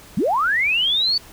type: linear sweep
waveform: sine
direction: up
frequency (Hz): 146.7 to 4575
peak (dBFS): -16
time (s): 0.17-1.18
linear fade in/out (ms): 5
effects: pink hiss -44 dBFS RMS until 1.32 s